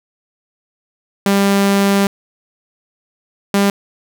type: tone pair in turn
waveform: sawtooth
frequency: 198.5 / 199.65 Hz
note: G3 / G3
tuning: +22 / +32 cents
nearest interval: unison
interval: 10 cents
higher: second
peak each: -7 dBFS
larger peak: neither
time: 1.26-2.07 / 3.54-3.7 s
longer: first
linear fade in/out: 2 ms
effects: none